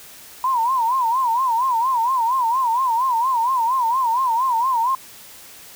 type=tone with vibrato; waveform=sine; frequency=980 Hz; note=B5; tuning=14 cents flat; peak=-16 dBFS; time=0.44-4.95 s; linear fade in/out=2 ms; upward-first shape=sine; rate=4.3 Hz; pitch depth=150 cents each way; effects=white hiss -42 dBFS RMS until 5.75 s